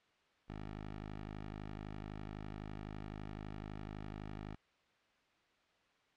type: tone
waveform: 10% pulse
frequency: 51.91 Hz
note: G#1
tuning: in tune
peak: -36 dBFS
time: 0.48-4.56 s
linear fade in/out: 20 ms
effects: white hiss -72 dBFS RMS until 6.16 s + low-pass 3000 Hz 12 dB/octave